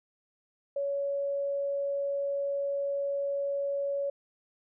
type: tone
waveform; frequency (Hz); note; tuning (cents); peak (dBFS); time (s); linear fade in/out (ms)
sine; 561; C#5; +21; -28; 0.76-4.1; 5
effects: none